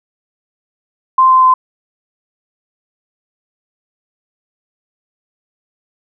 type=tone with pitch steps; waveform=sine; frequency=1043 / 1036.4 / 1029.8 Hz; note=C6 / C6 / C6; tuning=-6 / -17 / -28 cents; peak=-5 dBFS; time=1.18-1.54 s; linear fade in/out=5 ms; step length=120 ms; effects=none